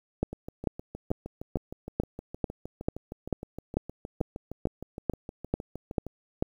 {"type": "two click trains", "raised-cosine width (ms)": 2, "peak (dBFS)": [-12, -24], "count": [15, 38], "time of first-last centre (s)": [[0.23, 6.425], [0.33, 6.066]], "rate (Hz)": [2.26, 6.45], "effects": ["9-bit"]}